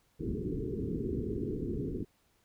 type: low-pass noise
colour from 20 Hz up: white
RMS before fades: -35 dBFS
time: 0.19-2.05 s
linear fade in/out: 20 ms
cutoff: 440 Hz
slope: 96 dB/octave
effects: pink hiss -71 dBFS RMS until 2.44 s